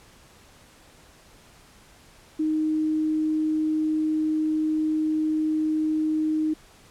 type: tone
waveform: sine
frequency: 311 Hz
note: D#4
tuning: 1 cent flat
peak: -21 dBFS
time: 2.39-6.54 s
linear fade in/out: 10 ms
effects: pink hiss -53 dBFS RMS until 6.9 s + low-pass 11000 Hz 12 dB/octave